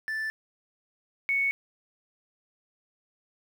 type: tone pair in turn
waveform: triangle / sine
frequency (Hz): 1760 / 2217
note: A6 / C#7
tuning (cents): 0 / 0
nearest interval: major third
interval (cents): 400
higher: second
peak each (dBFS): -27 / -23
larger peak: second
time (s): 0.08-0.3 / 1.29-1.51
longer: neither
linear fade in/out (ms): 0
effects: 9-bit